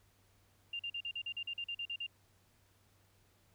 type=tone bursts; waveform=sine; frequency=2794 Hz; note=F7; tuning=in tune; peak=-37 dBFS; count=13; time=0.73-2.066 s; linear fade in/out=5 ms; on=64 ms; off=42 ms; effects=added 97 Hz sine -70 dBFS peak until 3.54 s + pink hiss -71 dBFS RMS until 3.54 s